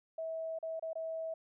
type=tone with dropouts; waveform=sine; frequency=648 Hz; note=E5; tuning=30 cents flat; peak=-36 dBFS; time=0.18-1.34 s; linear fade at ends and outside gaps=5 ms; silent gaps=0.588-0.627 / 0.796-0.824 / 0.932-0.954 s; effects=none